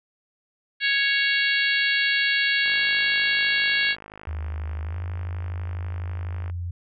harmonic tone, 554.4 Hz, C#5, in tune, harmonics 3 / 4 / 5 / 6 / 7 / 8, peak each -23 / -25 / -27 / -29 / -30 / -31 dBFS, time 0.8-3.96 s, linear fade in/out 50 ms
click train, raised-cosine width 0.5 ms, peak -26 dBFS, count 201, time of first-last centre 2.66-6.499 s, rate 52.1 Hz
sine tone with pitch glide, 77.78 to 87.31 Hz, D#2 to F2, 0 to 0 cents, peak -27 dBFS, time 4.27-6.71 s, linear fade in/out 5 ms, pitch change +200 cents, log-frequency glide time 4.82-4.99 s
effects none

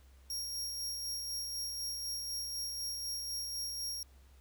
sawtooth tone with tremolo, 5588 Hz, F8, in tune, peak -33 dBFS, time 0.3-4.03 s, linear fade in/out 2 ms, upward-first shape sine, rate 4 Hz, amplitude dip 30%, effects added 66 Hz sine -57 dBFS peak until 4.4 s + pink hiss -68 dBFS RMS until 4.4 s

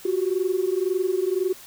sine tone pair together, 361 / 382.9 Hz, F#4 / G4, -43 / -41 cents, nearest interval minor second, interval 102 cents, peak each -23 dBFS, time 0.05-1.53 s, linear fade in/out 5 ms, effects tanh soft clip ceiling -13 dBFS + white hiss -45 dBFS RMS until 1.66 s

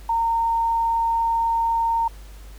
sine tone, 918 Hz, A#5, 27 cents flat, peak -18 dBFS, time 0.09-2.08 s, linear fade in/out 5 ms, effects added 50 Hz sine -38 dBFS peak until 2.58 s + pink hiss -50 dBFS RMS until 2.58 s

